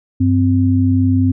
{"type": "tone pair together", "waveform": "sine", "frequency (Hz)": [97.2, 259.5], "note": ["G2", "C4"], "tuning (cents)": [-14, -14], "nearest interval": "octave + perfect fourth", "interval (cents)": 1700, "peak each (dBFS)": -13, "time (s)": [0.2, 1.32], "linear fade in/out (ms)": 10, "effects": []}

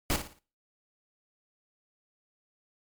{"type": "noise with echo", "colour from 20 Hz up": "pink", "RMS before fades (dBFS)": -27, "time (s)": [0.1, 0.16], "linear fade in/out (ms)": 0, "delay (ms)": 57, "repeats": 4, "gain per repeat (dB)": -9, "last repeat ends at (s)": 0.388, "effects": ["noise-tail reverb RT60 0.4 s tail -23 dB re dry", "MP3 96 kbps"]}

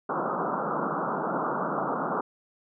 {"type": "band-pass noise", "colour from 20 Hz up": "white", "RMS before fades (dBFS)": -29, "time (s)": [0.09, 2.21], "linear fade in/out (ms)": 5, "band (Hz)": [140, 1400], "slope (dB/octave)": 96, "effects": []}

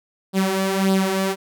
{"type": "tone with flanger", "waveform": "sawtooth", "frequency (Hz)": 192, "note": "G3", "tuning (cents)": -36, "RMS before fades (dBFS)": -20, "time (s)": [0.33, 1.36], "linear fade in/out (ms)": 50, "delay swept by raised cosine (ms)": [0.22, 3.52], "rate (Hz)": 1.7, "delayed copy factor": 0.65, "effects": []}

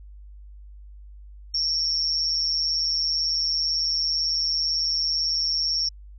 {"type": "tone with amplitude modulation", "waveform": "sine", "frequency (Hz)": 5470, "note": "F8", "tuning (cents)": -37, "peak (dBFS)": -18, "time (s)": [1.54, 5.89], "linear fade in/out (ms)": 5, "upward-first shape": "sine", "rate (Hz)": 158, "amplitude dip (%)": 75, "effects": ["added 50 Hz sine -41 dBFS peak until 6.18 s"]}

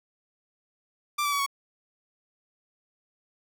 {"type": "tone with pitch steps", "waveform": "sawtooth", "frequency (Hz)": [1179, 1156.7, 1134.9, 1113.5], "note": ["D6", "D6", "C#6", "C#6"], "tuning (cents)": [6, -27, 40, 7], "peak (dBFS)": -21, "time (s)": [1.18, 1.464], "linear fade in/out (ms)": 10, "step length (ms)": 71, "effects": []}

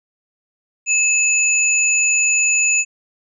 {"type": "tone pair together", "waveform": "sine", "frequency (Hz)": [2594, 6925], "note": ["E7", "A8"], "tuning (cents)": [-28, -29], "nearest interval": "octave + perfect fourth", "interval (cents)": 1699, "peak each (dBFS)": -16, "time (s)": [0.86, 2.85], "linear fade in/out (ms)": 50, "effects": []}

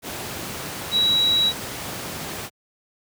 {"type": "tone in noise", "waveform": "sine", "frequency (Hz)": 3885, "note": "B7", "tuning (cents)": -29, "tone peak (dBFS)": -16, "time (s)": [0.91, 1.53], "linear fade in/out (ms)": 50, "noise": "pink", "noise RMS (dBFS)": -31, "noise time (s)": [0.02, 2.5], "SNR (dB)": 12, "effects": ["high-pass 100 Hz 12 dB/octave"]}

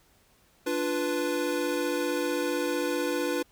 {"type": "chord", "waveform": "square", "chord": "B diminished", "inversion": "first", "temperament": "equal", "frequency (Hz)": [293.7, 349.2, 493.9], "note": ["D4", "F4", "B4"], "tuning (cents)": [0, 0, 0], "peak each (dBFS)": [-32, -32, -31], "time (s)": [0.66, 3.43], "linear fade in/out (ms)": 10, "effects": ["pink hiss -63 dBFS RMS until 3.51 s"]}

